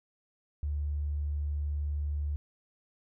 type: tone with tanh clipping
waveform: triangle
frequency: 73.42 Hz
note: D2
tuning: in tune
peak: -29 dBFS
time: 0.63-2.36 s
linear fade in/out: 0 ms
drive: 3 dB
effects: none